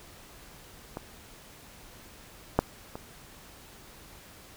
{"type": "clicks", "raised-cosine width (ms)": 1, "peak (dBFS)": [-21, -6, -23], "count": 3, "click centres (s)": [0.971, 2.59, 2.955], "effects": ["pink hiss -51 dBFS RMS until 4.56 s"]}